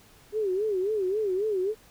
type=tone with vibrato; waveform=sine; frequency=400.3 Hz; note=G4; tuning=36 cents sharp; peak=-24 dBFS; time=0.32-1.75 s; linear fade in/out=50 ms; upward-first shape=sine; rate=3.7 Hz; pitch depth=160 cents each way; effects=pink hiss -56 dBFS RMS until 1.9 s